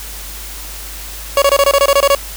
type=tone bursts; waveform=30% pulse; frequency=560 Hz; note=C#5; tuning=18 cents sharp; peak=-5 dBFS; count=11; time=1.37-2.15 s; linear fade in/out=2 ms; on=50 ms; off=23 ms; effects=added 50 Hz sine -30 dBFS peak until 2.36 s + white hiss -30 dBFS RMS until 2.36 s